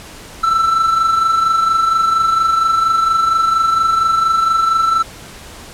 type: tone with amplitude modulation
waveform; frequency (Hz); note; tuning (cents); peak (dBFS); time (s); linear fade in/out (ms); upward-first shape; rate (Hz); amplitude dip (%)
triangle; 1331; E6; +16; -7; 0.43-5.03; 10; sine; 24.3; 50
effects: pink hiss -35 dBFS RMS until 5.73 s + low-pass 11000 Hz 12 dB/octave